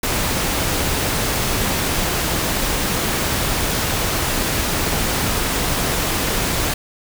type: noise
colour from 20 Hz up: pink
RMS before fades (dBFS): -20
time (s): 0.03-6.74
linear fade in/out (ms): 5
effects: none